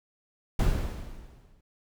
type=noise with exponential decay; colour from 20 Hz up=brown; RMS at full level=-21 dBFS; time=0.59-1.61 s; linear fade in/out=5 ms; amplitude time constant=220 ms; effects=none